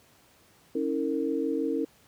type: tone cluster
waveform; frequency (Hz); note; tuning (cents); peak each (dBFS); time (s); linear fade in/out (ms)
sine; 276.4 / 322.4 / 457.9; C#4 / E4 / A#4; -5 / -38 / -31; -30; 0.75-1.85; 5
effects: pink hiss -60 dBFS RMS until 2.07 s + high-pass 80 Hz 12 dB/octave